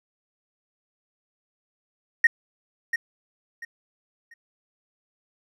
triangle tone with echo, 1864.7 Hz, A#6, in tune, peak -8 dBFS, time 2.24-2.27 s, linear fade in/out 5 ms, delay 690 ms, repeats 3, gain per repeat -12 dB, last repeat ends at 4.34 s, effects tanh soft clip ceiling -10 dBFS + resampled to 32000 Hz

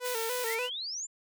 sawtooth tone with vibrato, 474.1 Hz, A#4, 29 cents sharp, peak -28 dBFS, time 0-0.7 s, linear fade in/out 50 ms, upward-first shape square, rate 3.4 Hz, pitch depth 80 cents each way
white high-pass noise, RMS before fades -38 dBFS, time 0.04-0.56 s, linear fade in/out 20 ms, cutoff 1800 Hz, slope 12 dB/octave
sine exponential sweep, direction up, 1793 to 7430 Hz, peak -34 dBFS, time 0.46-1.07 s, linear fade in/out 20 ms
effects none

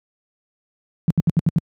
sine tone bursts, 164.81 Hz, E3, in tune, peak -11 dBFS, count 6, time 1.08-1.584 s, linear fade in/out 0 ms, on 24 ms, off 72 ms, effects high-pass 100 Hz 12 dB/octave

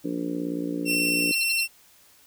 harmonic tone, 58.27 Hz, A#1, in tune, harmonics 3 / 4 / 5 / 6 / 7 / 8 / 9, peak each -35 / -38 / -28 / -37 / -41 / -38 / -41 dBFS, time 0.04-1.32 s, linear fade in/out 10 ms
sawtooth tone, 2707 Hz, E7, 45 cents sharp, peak -19 dBFS, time 0.85-1.68 s, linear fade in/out 50 ms
sine tone bursts, 4186 Hz, C8, in tune, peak -27 dBFS, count 4, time 1.32-1.609 s, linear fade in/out 5 ms, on 28 ms, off 59 ms
effects white hiss -56 dBFS RMS until 2.26 s

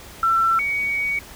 sine tone pair in turn, 1343 / 2248 Hz, E6 / C#7, +32 / +24 cents, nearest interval major sixth, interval 892 cents, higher second, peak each -15 / -20 dBFS, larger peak first, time 0.23-0.59 / 0.59-1.19 s, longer second, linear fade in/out 2 ms, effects pink hiss -41 dBFS RMS until 1.35 s

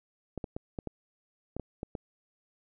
clicks, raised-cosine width 2 ms, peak -22 dBFS, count 9, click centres 0.377 / 0.442 / 0.565 / 0.788 / 0.873 / 1.566 / 1.597 / 1.831 / 1.952 s, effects none

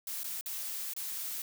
blue noise with dropouts, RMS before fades -38 dBFS, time 0.07-1.42 s, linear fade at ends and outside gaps 2 ms, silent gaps 0.234-0.242 / 0.411-0.459 / 0.936-0.964 s, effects none

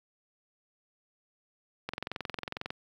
click train, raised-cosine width 0.3 ms, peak -18 dBFS, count 19, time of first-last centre 1.89-2.704 s, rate 22.1 Hz, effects high-pass 80 Hz 12 dB/octave + 10-bit

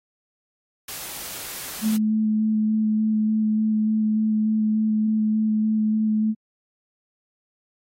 white noise, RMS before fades -34 dBFS, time 0.88-1.97 s, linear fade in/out 5 ms
sine tone with vibrato, 216.4 Hz, A3, 29 cents flat, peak -18 dBFS, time 1.81-6.35 s, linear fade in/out 50 ms, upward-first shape square, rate 3.4 Hz, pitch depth 9 cents each way
effects AAC 48 kbps

